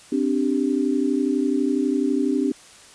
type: chord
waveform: sine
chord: C suspended second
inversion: none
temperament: equal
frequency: 261.6 / 293.7 / 392 Hz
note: C4 / D4 / G4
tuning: 0 / 0 / 0 cents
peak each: -22 / -22 / -26 dBFS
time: 0.12-2.52 s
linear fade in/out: 5 ms
effects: white hiss -47 dBFS RMS until 2.94 s + resampled to 22050 Hz